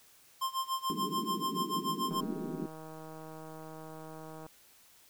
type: tone with tremolo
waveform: square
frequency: 1053 Hz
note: C6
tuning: 11 cents sharp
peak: -30 dBFS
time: 0.41-2.21 s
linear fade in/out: 10 ms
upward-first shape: sine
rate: 6.9 Hz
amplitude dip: 90%
type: band-pass noise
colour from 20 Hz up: pink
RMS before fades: -38 dBFS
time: 0.9-2.66 s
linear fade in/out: 0 ms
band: 160 to 420 Hz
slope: 96 dB/octave
type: click train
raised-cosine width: 1 ms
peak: -34 dBFS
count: 373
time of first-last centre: 2.11-4.464 s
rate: 158 Hz
effects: white hiss -61 dBFS RMS until 5.09 s